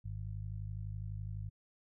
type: harmonic tone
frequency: 51.9 Hz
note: G#1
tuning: in tune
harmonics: 1 / 2 / 3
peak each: -44 / -40 / -50 dBFS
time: 0.04-1.5 s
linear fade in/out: 20 ms
effects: none